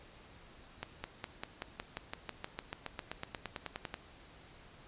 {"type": "accelerating click train", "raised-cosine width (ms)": 0.3, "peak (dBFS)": -22, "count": 23, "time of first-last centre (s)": [0.83, 3.941], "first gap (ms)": 210, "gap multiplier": 0.96, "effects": ["pink hiss -57 dBFS RMS until 4.87 s", "resampled to 8000 Hz"]}